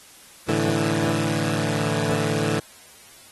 15% pulse chord, A suspended fourth, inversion none, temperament equal, 110 / 146.83 / 164.81 Hz, A2 / D3 / E3, 0 / 0 / 0 cents, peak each -19 dBFS, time 0.48-2.6 s, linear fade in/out 10 ms, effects white hiss -48 dBFS RMS until 3.31 s + AAC 32 kbps

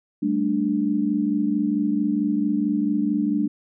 sine chord, G suspended second, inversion none, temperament just, 196 / 220.5 / 294 Hz, G3 / A3 / D4, 0 / +4 / +2 cents, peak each -26 / -24 / -22 dBFS, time 0.22-3.48 s, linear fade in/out 10 ms, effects none

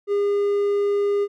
triangle tone, 405.9 Hz, G#4, 40 cents flat, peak -16 dBFS, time 0.07-1.28 s, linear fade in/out 50 ms, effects none

